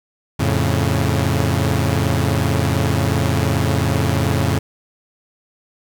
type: chord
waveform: sawtooth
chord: F augmented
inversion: none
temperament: equal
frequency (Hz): 87.31 / 110 / 138.59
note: F2 / A2 / C#3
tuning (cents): 0 / 0 / 0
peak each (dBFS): -16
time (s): 0.39-4.59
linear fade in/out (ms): 10
effects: 8-bit